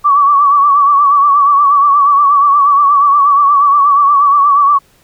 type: tone with vibrato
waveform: sine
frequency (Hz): 1141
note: C#6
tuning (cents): +50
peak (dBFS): -5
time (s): 0.04-4.79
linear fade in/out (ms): 20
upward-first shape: triangle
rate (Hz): 8.4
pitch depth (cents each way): 72
effects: pink hiss -50 dBFS RMS until 5.03 s